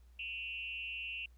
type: tone with frequency modulation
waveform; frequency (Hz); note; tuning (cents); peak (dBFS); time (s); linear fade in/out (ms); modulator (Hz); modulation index
sine; 2712; E7; +49; -39; 0.19-1.26; 5; 208; 0.89
effects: added 60 Hz sine -57 dBFS peak until 1.37 s + pink hiss -75 dBFS RMS until 1.37 s